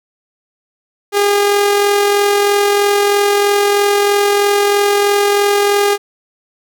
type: tone with amplitude modulation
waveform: sawtooth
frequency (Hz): 406.5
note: G#4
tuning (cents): -37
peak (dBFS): -5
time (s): 1.12-5.98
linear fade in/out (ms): 50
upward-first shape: sine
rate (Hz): 43.1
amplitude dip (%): 30
effects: none